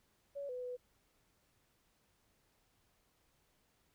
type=tone with pitch steps; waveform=sine; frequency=564 / 499.4 / 496 Hz; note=C#5 / B4 / B4; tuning=+30 / +19 / +7 cents; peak=-40 dBFS; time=0.35-0.77 s; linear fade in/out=20 ms; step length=140 ms; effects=pink hiss -75 dBFS RMS until 3.94 s